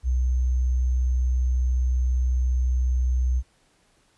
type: tone with sample-and-hold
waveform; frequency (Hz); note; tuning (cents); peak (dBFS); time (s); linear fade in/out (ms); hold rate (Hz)
sine; 62.7; B1; +27; -19; 0.03-3.43; 50; 6300
effects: pink hiss -63 dBFS RMS until 4.17 s + resampled to 24000 Hz